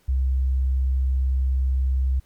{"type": "tone", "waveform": "sine", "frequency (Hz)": 65.41, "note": "C2", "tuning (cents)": 0, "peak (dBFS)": -18, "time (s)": [0.08, 2.2], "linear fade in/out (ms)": 10, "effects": ["pink hiss -62 dBFS RMS until 2.25 s", "MP3 96 kbps"]}